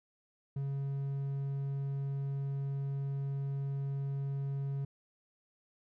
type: tone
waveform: triangle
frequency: 138.4 Hz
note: C#3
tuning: 2 cents flat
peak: -31 dBFS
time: 0.56-4.85 s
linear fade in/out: 5 ms
effects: none